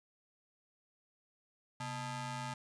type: ring-modulated tone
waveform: sawtooth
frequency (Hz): 372.8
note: F#4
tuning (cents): +13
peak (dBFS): -32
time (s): 1.8-2.54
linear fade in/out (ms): 5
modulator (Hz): 505
effects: resampled to 22050 Hz